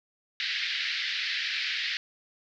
pink band-pass noise, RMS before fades -31 dBFS, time 0.4-1.97 s, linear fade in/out 0 ms, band 1700 to 4800 Hz, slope 48 dB/octave, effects none

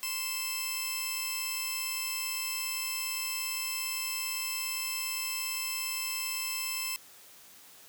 10% pulse tone pair together, 1046.5 / 2635 Hz, C6 / E7, 0 / -1 cents, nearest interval octave + major third, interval 1599 cents, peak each -31 / -24 dBFS, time 0.03-6.96 s, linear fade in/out 0 ms, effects white hiss -54 dBFS RMS until 7.88 s + high-pass 100 Hz 12 dB/octave

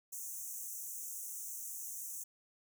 pink high-pass noise, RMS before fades -44 dBFS, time 0.12-2.24 s, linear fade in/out 10 ms, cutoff 6000 Hz, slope 96 dB/octave, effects none

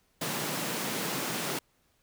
pink high-pass noise, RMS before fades -33 dBFS, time 0.21-1.59 s, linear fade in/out 5 ms, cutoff 130 Hz, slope 48 dB/octave, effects pink hiss -70 dBFS RMS until 2.02 s

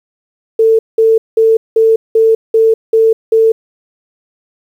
sine tone bursts, 447 Hz, A4, 27 cents sharp, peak -5 dBFS, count 8, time 0.59-3.52 s, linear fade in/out 5 ms, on 200 ms, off 190 ms, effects 7-bit

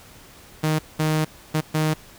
sawtooth tone bursts at uneven times, 155.56 Hz, D#3, in tune, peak -15 dBFS, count 4, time 0.63-0.79 / 0.99-1.25 / 1.54-1.61 / 1.74-1.94 s, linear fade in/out 10 ms, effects pink hiss -47 dBFS RMS until 2.18 s

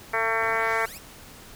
harmonic tone, 225 Hz, A3, 39 cents sharp, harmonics 2 / 3 / 4 / 5 / 6 / 7 / 8 / 9 / 10, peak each -31 / -31 / -31 / -31 / -31 / -31 / -31 / -31 / -31 dBFS, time 0.13-0.86 s, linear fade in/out 10 ms
5% pulse exponential sweep, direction up, 74.6 to 2960 Hz, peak -30 dBFS, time 0.4-0.99 s, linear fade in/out 20 ms
effects pink hiss -46 dBFS RMS until 1.55 s

